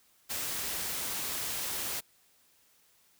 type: noise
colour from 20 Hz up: white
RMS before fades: -35 dBFS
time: 0.29-2.01 s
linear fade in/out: 20 ms
effects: white hiss -66 dBFS RMS until 3.19 s